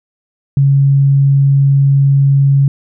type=tone; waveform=sine; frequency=138.59 Hz; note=C#3; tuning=in tune; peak=-6 dBFS; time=0.57-2.68 s; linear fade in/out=2 ms; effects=none